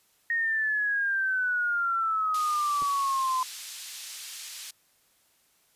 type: exponential sweep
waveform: sine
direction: down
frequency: 1866 to 1020 Hz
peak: -24 dBFS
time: 0.3-3.43 s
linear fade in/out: 2 ms
type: band-pass noise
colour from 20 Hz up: pink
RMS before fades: -41 dBFS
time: 2.34-4.71 s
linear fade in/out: 5 ms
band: 3500 to 11000 Hz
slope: 12 dB/octave
type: clicks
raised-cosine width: 2 ms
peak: -32 dBFS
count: 2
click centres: 2.819 / 2.826 s
effects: white hiss -66 dBFS RMS until 5.75 s + resampled to 32000 Hz